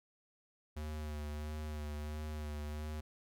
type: tone with vibrato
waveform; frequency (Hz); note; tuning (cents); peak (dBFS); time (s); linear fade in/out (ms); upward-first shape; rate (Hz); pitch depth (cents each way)
square; 75.5; D2; +48; -40; 0.76-3.01; 10; sine; 1.5; 27
effects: none